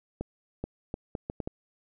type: accelerating click train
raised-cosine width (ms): 2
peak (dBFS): -19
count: 7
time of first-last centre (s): 0.21-1.475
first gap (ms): 430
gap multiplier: 0.7
effects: none